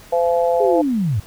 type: harmonic tone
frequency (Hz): 170.8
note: F3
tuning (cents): -38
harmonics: 3 / 4 / 5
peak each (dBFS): -16 / -19 / -24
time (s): 0.12-0.82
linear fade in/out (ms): 10
type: linear sweep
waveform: sine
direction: down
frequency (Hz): 424.9 to 88.6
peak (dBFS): -16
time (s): 0.6-1.2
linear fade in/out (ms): 5
effects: pink hiss -44 dBFS RMS until 1.26 s